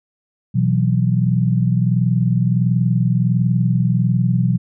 sine chord, B suspended fourth, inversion none, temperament equal, 123.47 / 164.81 / 185 Hz, B2 / E3 / F#3, 0 / 0 / 0 cents, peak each -16 / -19 / -19 dBFS, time 0.54-4.58 s, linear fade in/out 20 ms, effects none

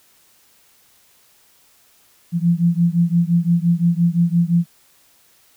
sine beating tone pair, 168.6 / 174.4 Hz, E3 / F3, +39 / -2 cents, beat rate 5.8 Hz, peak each -16 / -17 dBFS, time 2.32-4.66 s, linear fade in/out 50 ms, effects white hiss -55 dBFS RMS until 5.56 s

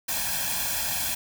white noise with comb filter, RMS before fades -28 dBFS, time 0.08-1.15 s, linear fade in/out 10 ms, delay 1.2 ms, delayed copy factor +0.85, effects none

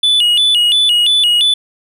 triangle tone with vibrato, 3174 Hz, G7, 21 cents sharp, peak -7 dBFS, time 0.03-1.54 s, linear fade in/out 5 ms, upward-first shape square, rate 2.9 Hz, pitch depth 160 cents each way, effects none

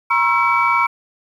sine tone cluster, 955 / 1075 / 1338 / 2282 Hz, A#5 / C6 / E6 / C#7, +42 / +47 / +25 / +50 cents, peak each -18 dBFS, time 0.1-0.87 s, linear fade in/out 10 ms, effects tanh soft clip ceiling -4 dBFS + 8-bit

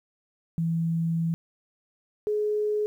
sine tone pair in turn, 165.3 / 421.4 Hz, E3 / G#4, +5 / +25 cents, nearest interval octave + major third, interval 1620 cents, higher second, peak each -23 dBFS, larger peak neither, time 0.58-1.34 / 2.27-2.86 s, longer first, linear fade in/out 0 ms, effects 10-bit

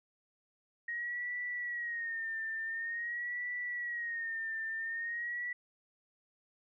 sine tone with vibrato, 1874 Hz, A#6, 9 cents sharp, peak -35 dBFS, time 0.88-5.53 s, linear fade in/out 5 ms, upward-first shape sine, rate 0.47 Hz, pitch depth 79 cents each way, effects none

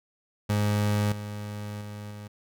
30% pulse tone with level steps, 104.1 Hz, G#2, 5 cents sharp, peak -20 / -31 / -34 / -36 dBFS, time 0.49-2.28 s, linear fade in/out 10 ms, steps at 1.12 / 1.81 / 2.11 s, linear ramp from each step 2 ms, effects none

